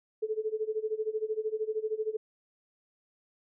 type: tone with tremolo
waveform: sine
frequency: 434.6 Hz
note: A4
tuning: 21 cents flat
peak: -26 dBFS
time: 0.22-2.17 s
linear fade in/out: 10 ms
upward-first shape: sine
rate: 13 Hz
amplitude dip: 90%
effects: none